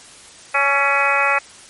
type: harmonic tone with a mistuned harmonic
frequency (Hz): 280.3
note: C#4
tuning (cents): +19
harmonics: 2 / 3 / 4 / 5 / 6 / 7 / 8 / 9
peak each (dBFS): -24 / -22 / -23 / -20 / -25 / -22 / -24 / -20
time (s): 0.54-1.39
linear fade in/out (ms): 10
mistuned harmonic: 5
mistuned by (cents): -36
effects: white hiss -42 dBFS RMS until 1.69 s + MP3 48 kbps